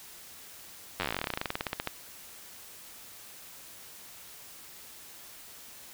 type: slowing click train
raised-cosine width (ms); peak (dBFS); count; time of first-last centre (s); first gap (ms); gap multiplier
0.3; -14; 28; 1-1.874; 10; 1.08
effects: white hiss -49 dBFS RMS until 5.93 s